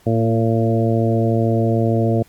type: harmonic tone with a mistuned harmonic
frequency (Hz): 113.4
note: A#2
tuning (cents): -47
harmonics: 1 / 2 / 3 / 4 / 5 / 6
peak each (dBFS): -17 / -20 / -22 / -23 / -24 / -25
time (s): 0.06-2.23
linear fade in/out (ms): 10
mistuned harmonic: 2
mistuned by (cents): +17
effects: pink hiss -52 dBFS RMS until 2.28 s + MP3 96 kbps